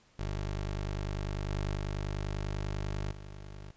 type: tone with level steps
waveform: 20% pulse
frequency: 50.1 Hz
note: G1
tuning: 38 cents sharp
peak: -28 / -26 / -28 / -39 dBFS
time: 0.19-3.71 s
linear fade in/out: 5 ms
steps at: 1.5 / 1.76 / 3.11 s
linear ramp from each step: 5 ms
effects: pink hiss -65 dBFS RMS until 3.76 s + resampled to 16000 Hz